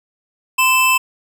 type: tone pair together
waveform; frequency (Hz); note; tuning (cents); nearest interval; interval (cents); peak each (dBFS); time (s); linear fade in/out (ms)
square; 1029.1 / 2637; C6 / E7; -29 / 0; octave + major third; 1629; -16 / -14; 0.58-0.98; 10
effects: none